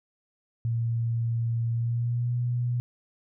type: tone with pitch glide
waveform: sine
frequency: 116 to 121.7 Hz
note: A#2 to B2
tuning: -8 to -25 cents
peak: -24 dBFS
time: 0.65-2.8 s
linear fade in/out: 0 ms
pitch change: +83 cents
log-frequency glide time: 1.71-2.35 s
effects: none